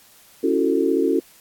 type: chord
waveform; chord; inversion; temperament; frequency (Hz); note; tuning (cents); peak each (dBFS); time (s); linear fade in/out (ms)
sine; F# minor seventh; second; just; 277.5 / 333 / 370 / 444; C#4 / E4 / F#4 / A4; +2 / +18 / 0 / +16; -22; 0.43-1.2; 10
effects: white hiss -51 dBFS RMS until 1.4 s + AAC 64 kbps